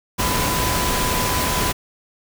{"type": "tone in noise", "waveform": "sine", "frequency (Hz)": 1000, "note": "B5", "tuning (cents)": 21, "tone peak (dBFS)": -25, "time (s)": [0.18, 1.73], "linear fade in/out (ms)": 20, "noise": "pink", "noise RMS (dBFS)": -21, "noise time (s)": [0.18, 1.73], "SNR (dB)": -7, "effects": []}